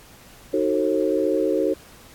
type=chord; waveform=sine; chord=D# diminished seventh; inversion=none; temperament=just; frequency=311.1 / 373.4 / 448 / 537.6 Hz; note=D#4 / F#4 / A4 / C5; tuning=0 / +16 / +31 / +47 cents; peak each=-24 dBFS; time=0.53-1.74 s; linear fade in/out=10 ms; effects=pink hiss -48 dBFS RMS until 2.14 s + AAC 64 kbps